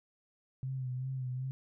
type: tone with vibrato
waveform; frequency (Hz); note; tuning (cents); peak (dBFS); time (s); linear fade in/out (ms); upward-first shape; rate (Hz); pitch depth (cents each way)
sine; 129.4; C3; -19; -34; 0.63-1.51; 0; sine; 2.6; 46
effects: none